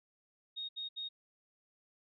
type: tone bursts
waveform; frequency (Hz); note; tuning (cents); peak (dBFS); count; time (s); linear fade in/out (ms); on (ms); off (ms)
sine; 3729; A#7; 0; -38; 3; 0.56-1.09; 20; 130; 70
effects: none